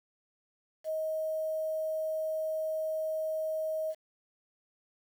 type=tone with quantisation; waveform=sine; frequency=630 Hz; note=D#5; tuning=21 cents sharp; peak=-30 dBFS; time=0.84-3.95 s; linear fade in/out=50 ms; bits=9; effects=none